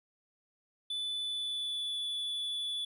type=tone with pitch glide; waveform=triangle; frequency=3488 to 3448 Hz; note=A7 to A7; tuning=-16 to -36 cents; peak=-32 dBFS; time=0.9-2.85 s; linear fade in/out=5 ms; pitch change=-20 cents; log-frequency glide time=1.23-1.95 s; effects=none